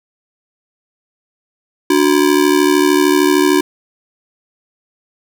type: ring-modulated tone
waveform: square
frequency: 330.6 Hz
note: E4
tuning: 5 cents sharp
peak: -7 dBFS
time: 1.9-3.61 s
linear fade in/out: 2 ms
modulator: 36.6 Hz
effects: none